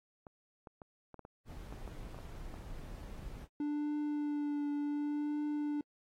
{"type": "clicks", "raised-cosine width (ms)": 1, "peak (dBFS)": -35, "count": 11, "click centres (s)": [0.268, 0.672, 0.818, 1.143, 1.193, 1.251, 1.725, 1.877, 2.145, 2.188, 2.541]}
{"type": "noise", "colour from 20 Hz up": "brown", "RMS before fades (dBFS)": -46, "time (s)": [1.45, 3.48], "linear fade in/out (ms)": 50}
{"type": "tone with vibrato", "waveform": "triangle", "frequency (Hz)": 293.7, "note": "D4", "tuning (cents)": 0, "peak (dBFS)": -31, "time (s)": [3.6, 5.81], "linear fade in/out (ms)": 2, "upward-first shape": "triangle", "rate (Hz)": 0.68, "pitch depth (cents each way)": 22}
{"effects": ["AAC 48 kbps"]}